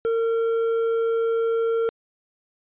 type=tone with hard clipping; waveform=sine; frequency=456.6 Hz; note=A#4; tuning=36 cents flat; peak=-21 dBFS; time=0.05-1.89 s; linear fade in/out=0 ms; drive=5 dB; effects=resampled to 8000 Hz